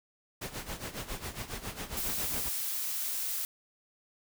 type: noise with tremolo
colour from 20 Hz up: pink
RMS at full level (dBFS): -37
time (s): 0.41-2.49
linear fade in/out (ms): 10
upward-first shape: sine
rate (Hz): 7.3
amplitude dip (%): 75
type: noise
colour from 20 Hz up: blue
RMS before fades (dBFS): -34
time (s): 1.97-3.45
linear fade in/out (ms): 0
effects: none